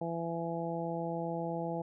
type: harmonic tone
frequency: 167.6 Hz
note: E3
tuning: 29 cents sharp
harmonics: 1 / 2 / 3 / 4 / 5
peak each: -38 / -40 / -39 / -40 / -41 dBFS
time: 0.01-1.82 s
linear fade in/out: 5 ms
effects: none